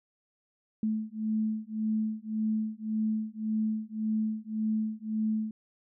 sine beating tone pair, 216.6 / 218.4 Hz, A3 / A3, -27 / -13 cents, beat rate 1.8 Hz, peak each -31 dBFS, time 0.83-5.51 s, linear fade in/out 2 ms, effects none

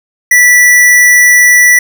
square tone, 1962 Hz, B6, 12 cents flat, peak -3 dBFS, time 0.31-1.79 s, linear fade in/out 5 ms, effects none

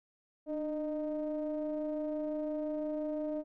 triangle ring-modulated tone, 156.3 Hz, D#3, 8 cents sharp, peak -28 dBFS, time 0.46-3.44 s, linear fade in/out 50 ms, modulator 456 Hz, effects none

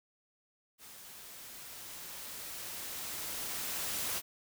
white noise with level ramp, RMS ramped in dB -52 to -35 dBFS, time 0.78-4.22 s, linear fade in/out 50 ms, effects none

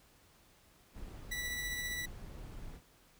brown noise, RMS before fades -47 dBFS, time 0.93-2.81 s, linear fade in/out 50 ms
sawtooth tone with tremolo, 1963 Hz, B6, 11 cents flat, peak -32 dBFS, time 1.31-2.06 s, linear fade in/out 10 ms, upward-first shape triangle, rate 15 Hz, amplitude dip 35%
effects pink hiss -65 dBFS RMS until 3.19 s

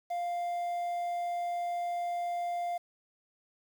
triangle tone with quantisation, 698.5 Hz, F5, in tune, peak -29 dBFS, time 0.1-2.78 s, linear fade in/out 10 ms, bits 9, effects none

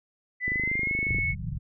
sine tone with pitch glide, 1996 to 2202 Hz, B6 to C#7, +18 to -12 cents, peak -25 dBFS, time 0.4-1.35 s, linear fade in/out 50 ms, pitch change +170 cents, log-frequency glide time 0.53-0.95 s
click train, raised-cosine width 3 ms, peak -22 dBFS, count 19, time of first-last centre 0.48-1.186 s, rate 25.5 Hz
white low-pass noise, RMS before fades -32 dBFS, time 1.08-1.59 s, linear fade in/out 20 ms, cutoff 180 Hz, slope 96 dB/octave
effects none

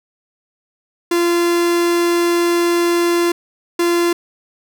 45% pulse tone bursts at uneven times, 344.6 Hz, F4, 23 cents flat, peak -13 dBFS, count 2, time 1.11-3.32 / 3.79-4.13 s, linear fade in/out 5 ms, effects none

